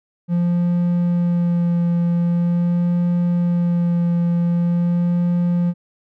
triangle tone with vibrato, 173.3 Hz, F3, 13 cents flat, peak -13 dBFS, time 0.28-5.74 s, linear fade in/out 50 ms, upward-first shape sine, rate 0.44 Hz, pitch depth 14 cents each way, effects none

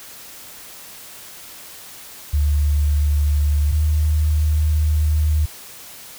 sine tone pair in turn, 73.42 / 76.55 Hz, D2 / D#2, 0 / -28 cents, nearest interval minor second, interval 72 cents, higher second, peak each -14 / -14 dBFS, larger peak neither, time 2.33-3.72 / 3.72-5.46 s, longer second, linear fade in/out 10 ms, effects white hiss -39 dBFS RMS until 6.18 s

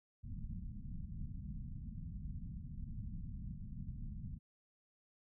pink low-pass noise, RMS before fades -45 dBFS, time 0.23-4.39 s, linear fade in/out 20 ms, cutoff 220 Hz, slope 48 dB/octave, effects none

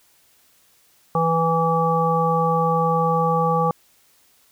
harmonic tone, 164.6 Hz, E3, 2 cents flat, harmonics 1 / 3 / 5 / 7, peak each -22 / -22 / -22 / -22 dBFS, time 1.15-3.71 s, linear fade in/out 2 ms, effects white hiss -58 dBFS RMS until 4.51 s

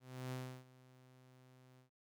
sawtooth tone with ADSR envelope, 128.2 Hz, C3, 35 cents flat, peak -37 dBFS, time 0-1.9 s, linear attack 320 ms, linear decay 320 ms, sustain -21 dB, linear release 110 ms, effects none

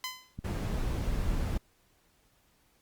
10% pulse tone with exponential decay, 1019 Hz, C6, 46 cents flat, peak -23 dBFS, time 0.04-0.36 s, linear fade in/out 1 ms, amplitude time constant 68 ms
click train, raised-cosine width 5 ms, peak -26 dBFS, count 6, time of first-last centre 0.39-0.999 s, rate 8.21 Hz
brown noise, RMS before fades -31 dBFS, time 0.44-1.58 s, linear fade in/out 10 ms
effects pink hiss -68 dBFS RMS until 2.81 s + Opus 48 kbps

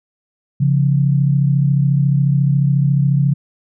sine tone pair together, 138.1 / 172.24 Hz, C#3 / F3, -6 / -24 cents, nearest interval major third, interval 382 cents, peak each -12 / -18 dBFS, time 0.6-3.34 s, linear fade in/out 10 ms, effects none

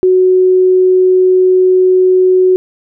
sine tone, 370 Hz, F#4, in tune, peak -5 dBFS, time 0.03-2.56 s, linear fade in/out 0 ms, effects none

